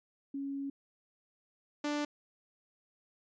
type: tone pair in turn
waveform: sine / sawtooth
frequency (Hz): 277.1 / 294.3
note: C#4 / D4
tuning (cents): -1 / +4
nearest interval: minor second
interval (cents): 105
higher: second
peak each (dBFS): -35 / -28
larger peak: second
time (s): 0.34-0.7 / 1.84-2.05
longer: first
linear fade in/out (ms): 5
effects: resampled to 16000 Hz